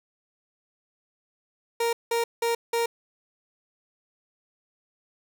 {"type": "tone bursts", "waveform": "30% pulse", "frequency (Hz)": 466.2, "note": "A#4", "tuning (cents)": 0, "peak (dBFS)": -20, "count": 4, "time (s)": [1.8, 2.86], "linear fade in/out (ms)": 5, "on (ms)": 130, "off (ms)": 180, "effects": []}